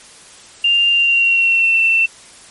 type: tone with pitch glide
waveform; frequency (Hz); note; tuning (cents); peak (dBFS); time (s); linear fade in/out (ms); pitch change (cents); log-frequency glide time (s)
sine; 2794 to 2686; F7 to E7; 0 to +32; -10; 0.64-2.06; 5; -68; 0.9-1.8
effects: white hiss -41 dBFS RMS until 2.5 s + MP3 48 kbps